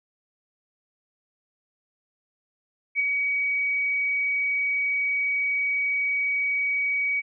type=tone with ADSR envelope; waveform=sine; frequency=2263 Hz; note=C#7; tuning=35 cents sharp; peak=-18 dBFS; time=2.95-7.22 s; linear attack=46 ms; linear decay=12 ms; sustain=-4 dB; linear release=32 ms; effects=none